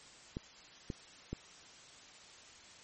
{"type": "clicks", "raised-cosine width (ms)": 3, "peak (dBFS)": -25, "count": 3, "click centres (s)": [0.369, 0.902, 1.33], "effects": ["white hiss -56 dBFS RMS until 2.83 s", "MP3 32 kbps"]}